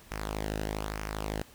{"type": "tone with flanger", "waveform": "sawtooth", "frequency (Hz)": 52.5, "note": "G#1", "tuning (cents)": 19, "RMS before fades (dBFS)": -35, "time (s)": [0.11, 1.42], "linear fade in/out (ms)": 5, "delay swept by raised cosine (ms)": [0.25, 0.91], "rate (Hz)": 1.1, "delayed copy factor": -0.65, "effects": ["pink hiss -55 dBFS RMS until 1.54 s"]}